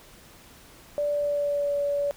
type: tone with pitch glide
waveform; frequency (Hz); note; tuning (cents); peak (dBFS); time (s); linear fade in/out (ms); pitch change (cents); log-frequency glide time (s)
sine; 584 to 572.3; D5 to D5; -10 to -45; -23; 0.98-2.11; 0; -35; 1.08-1.75
effects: pink hiss -51 dBFS RMS until 2.16 s

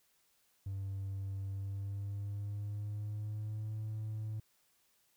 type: tone with pitch glide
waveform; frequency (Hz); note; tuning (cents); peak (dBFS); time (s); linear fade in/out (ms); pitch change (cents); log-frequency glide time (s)
triangle; 97.6 to 108.29; G2 to A2; -7 to -27; -34; 0.66-4.4; 5; +180; 1.5-3.76
effects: tanh soft clip ceiling -32 dBFS + white hiss -73 dBFS RMS until 5.16 s

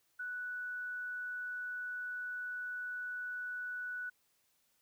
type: tone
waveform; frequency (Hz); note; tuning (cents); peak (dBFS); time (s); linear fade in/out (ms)
sine; 1480; F#6; 0; -38; 0.19-4.1; 10
effects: white hiss -75 dBFS RMS until 4.81 s

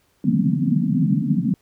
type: band-pass noise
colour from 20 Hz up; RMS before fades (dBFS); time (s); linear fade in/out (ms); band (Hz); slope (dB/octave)
pink; -19; 0.24-1.54; 2; 140 to 270; 96
effects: pink hiss -63 dBFS RMS until 1.61 s

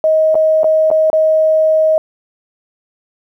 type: tone with dropouts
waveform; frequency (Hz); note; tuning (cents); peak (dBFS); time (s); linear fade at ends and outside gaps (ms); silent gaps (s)
sine; 630; D#5; +21; -8; 0.04-1.98; 1; 0.345-0.353 / 0.633-0.643 / 0.903-0.913 / 1.101-1.13
effects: 8-bit

